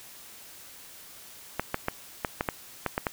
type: clicks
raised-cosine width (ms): 0.5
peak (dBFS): -11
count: 9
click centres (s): 1.596 / 1.744 / 1.884 / 2.248 / 2.409 / 2.488 / 2.863 / 2.979 / 3.068
effects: white hiss -48 dBFS RMS until 3.12 s